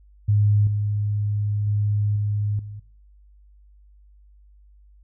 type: tone with level steps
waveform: sine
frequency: 103.8 Hz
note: G#2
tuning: in tune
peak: -15 / -21 / -19 / -21 / -34 dBFS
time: 0.28-2.8 s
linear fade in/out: 10 ms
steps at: 0.67 / 1.67 / 2.16 / 2.59 s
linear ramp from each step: 2 ms
effects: noise-tail reverb RT60 0.4 s tail -21 dB re dry + added 50 Hz sine -49 dBFS peak until 5.03 s

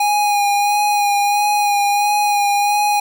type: tone with vibrato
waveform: square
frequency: 821 Hz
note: G#5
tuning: 20 cents flat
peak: -14 dBFS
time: 0-3 s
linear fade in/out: 5 ms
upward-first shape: sine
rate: 1.5 Hz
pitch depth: 20 cents each way
effects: none

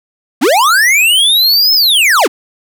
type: linear two-way sweep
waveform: square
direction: up then down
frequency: 203 to 5274 to 203 Hz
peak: -7 dBFS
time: 0.41-2.28 s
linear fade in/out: 20 ms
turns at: 1.74 s
effects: none

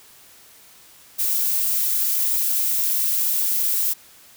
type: noise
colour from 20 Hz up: violet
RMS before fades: -21 dBFS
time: 1.18-3.94 s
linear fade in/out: 20 ms
effects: white hiss -49 dBFS RMS until 4.36 s

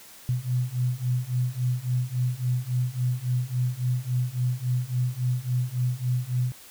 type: beating tone pair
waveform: sine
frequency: 123.1 / 126.7 Hz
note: B2 / B2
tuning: -5 / +45 cents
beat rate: 3.6 Hz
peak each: -27 / -26 dBFS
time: 0.29-6.52 s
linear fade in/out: 0 ms
effects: white hiss -48 dBFS RMS until 6.7 s

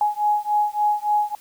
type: beating tone pair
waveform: sine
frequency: 835 / 838.5 Hz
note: G#5 / G#5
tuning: +9 / +16 cents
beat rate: 3.5 Hz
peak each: -21 dBFS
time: 0.01-1.35 s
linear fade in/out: 2 ms
effects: white hiss -51 dBFS RMS until 1.4 s

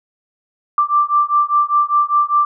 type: beating tone pair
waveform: sine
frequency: 1174.7 / 1179.7 Hz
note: D6 / D6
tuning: 0 / +7 cents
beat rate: 5 Hz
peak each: -15 dBFS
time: 0.78-2.45 s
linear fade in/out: 2 ms
effects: none

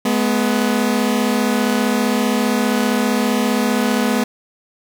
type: tone pair together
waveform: sawtooth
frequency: 212.1 / 247.3 Hz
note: G#3 / B3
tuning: +37 / +3 cents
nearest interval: minor third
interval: 266 cents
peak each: -14 dBFS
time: 0.05-4.24 s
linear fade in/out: 5 ms
effects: none

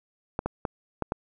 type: clicks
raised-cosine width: 1 ms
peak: -13 dBFS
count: 5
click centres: 0.391 / 0.46 / 0.652 / 1.023 / 1.121 s
effects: none

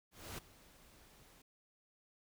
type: noise with ADSR envelope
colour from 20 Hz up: pink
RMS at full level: -45 dBFS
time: 0.11-1.42 s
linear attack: 270 ms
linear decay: 11 ms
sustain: -18 dB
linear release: 5 ms
effects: none

